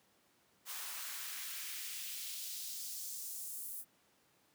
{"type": "noise with high-pass filter sweep", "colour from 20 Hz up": "white", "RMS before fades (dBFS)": -44, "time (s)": [0.65, 3.85], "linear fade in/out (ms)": 50, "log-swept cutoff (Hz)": [860, 11000], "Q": 1.2, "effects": ["pink hiss -71 dBFS RMS until 4.54 s", "high-pass 150 Hz 12 dB/octave"]}